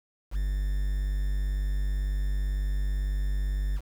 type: tone with quantisation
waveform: triangle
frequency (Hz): 49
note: G1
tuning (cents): 0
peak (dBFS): -23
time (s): 0.31-3.81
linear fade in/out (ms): 50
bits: 8
effects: none